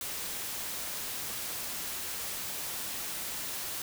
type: noise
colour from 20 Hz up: white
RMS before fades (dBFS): -37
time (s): 0.01-3.82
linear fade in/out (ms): 2
effects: none